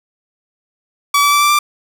sawtooth tone with pitch steps, 1144 / 1153.3 / 1162.7 / 1172.1 / 1181.6 Hz, D6 / D6 / D6 / D6 / D6, -46 / -32 / -18 / -4 / +10 cents, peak -6 dBFS, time 1.14-1.59 s, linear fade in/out 5 ms, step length 90 ms, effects none

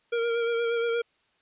square tone with vibrato, 466.2 Hz, A#4, in tune, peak -25 dBFS, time 0.12-1.02 s, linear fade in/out 10 ms, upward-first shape sine, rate 8.5 Hz, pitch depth 25 cents each way, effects white hiss -68 dBFS RMS until 1.41 s + resampled to 8000 Hz

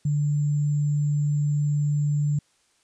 sine tone with sample-and-hold, 146.83 Hz, D3, in tune, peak -20 dBFS, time 0.05-2.39 s, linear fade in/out 5 ms, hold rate 7350 Hz, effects white hiss -65 dBFS RMS until 2.83 s + resampled to 22050 Hz

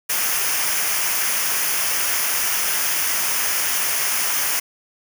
white noise with comb filter, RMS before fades -21 dBFS, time 0.09-4.6 s, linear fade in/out 10 ms, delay 0.25 ms, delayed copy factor -0.65, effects none

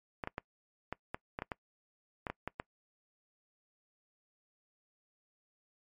clicks, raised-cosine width 0.5 ms, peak -21 dBFS, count 12, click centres 0.238 / 0.274 / 0.381 / 0.926 / 1.145 / 1.389 / 1.421 / 1.518 / 2.268 / 2.3 / 2.476 / 2.599 s, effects noise-tail reverb RT60 0.1 s tail -23 dB re dry + MP3 64 kbps

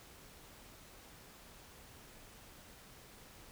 silence, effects pink hiss -57 dBFS RMS until 3.51 s

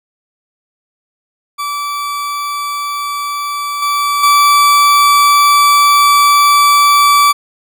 40% pulse tone with level steps, 1157 Hz, D6, 26 cents flat, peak -16 / -11 / -5 dBFS, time 1.58-7.33 s, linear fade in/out 20 ms, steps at 3.82 / 4.23 s, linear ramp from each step 5 ms, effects none

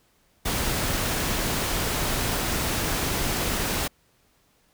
pink noise, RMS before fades -26 dBFS, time 0.45-3.88 s, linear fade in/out 10 ms, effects pink hiss -64 dBFS RMS until 4.73 s

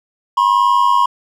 triangle tone pair together, 971 / 1071.9 Hz, B5 / C6, -30 / +42 cents, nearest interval major second, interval 172 cents, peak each -11 dBFS, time 0.37-1.06 s, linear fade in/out 5 ms, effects none

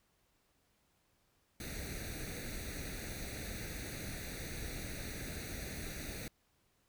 pink noise with comb filter, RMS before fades -43 dBFS, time 1.6-6.28 s, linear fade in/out 2 ms, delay 0.48 ms, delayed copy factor +0.8, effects pink hiss -75 dBFS RMS until 6.88 s

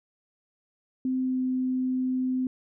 sine tone with pitch glide, 258.4 to 256.6 Hz, C4 to C4, -21 to -34 cents, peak -24 dBFS, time 1.05-2.47 s, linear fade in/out 2 ms, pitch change -13 cents, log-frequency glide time 1.2-1.4 s, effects none

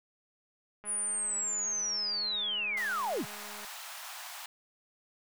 click train, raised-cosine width 0.5 ms, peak -35 dBFS, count 585, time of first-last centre 0.84-3.648 s, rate 208 Hz
sine linear sweep, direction down, 9956 to 80.7 Hz, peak -30 dBFS, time 0.85-3.26 s, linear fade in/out 50 ms
pink high-pass noise, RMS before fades -44 dBFS, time 2.77-4.46 s, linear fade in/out 2 ms, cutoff 700 Hz, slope 48 dB/octave
effects none

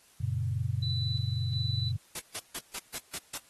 sine chord, F# major, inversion none, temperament equal, 92.5 / 116.54 / 138.59 Hz, F#2 / A#2 / C#3, 0 / 0 / 0 cents, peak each -33 / -31 / -35 dBFS, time 0.2-1.97 s, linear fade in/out 10 ms
sine tone with tremolo, 3978 Hz, B7, 12 cents sharp, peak -34 dBFS, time 0.82-1.92 s, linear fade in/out 10 ms, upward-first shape square, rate 1.4 Hz, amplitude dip 50%
white noise bursts, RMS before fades -36 dBFS, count 7, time 2.15-3.379 s, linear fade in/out 5 ms, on 47 ms, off 150 ms
effects white hiss -61 dBFS RMS until 3.49 s + AAC 32 kbps

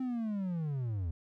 triangle linear sweep, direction down, 262.3 to 77.78 Hz, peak -30 dBFS, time 0-1.11 s, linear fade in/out 5 ms, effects none

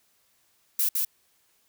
violet noise with echo, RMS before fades -24 dBFS, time 0.79-0.89 s, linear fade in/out 5 ms, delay 160 ms, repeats 1, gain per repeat -2 dB, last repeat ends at 1.05 s, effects white hiss -67 dBFS RMS until 1.68 s

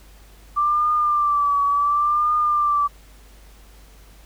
sine tone with vibrato, 1174.7 Hz, D6, in tune, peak -16 dBFS, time 0.56-2.88 s, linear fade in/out 20 ms, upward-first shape triangle, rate 0.7 Hz, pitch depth 64 cents each way, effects added 50 Hz sine -45 dBFS peak until 4.25 s + pink hiss -52 dBFS RMS until 4.25 s

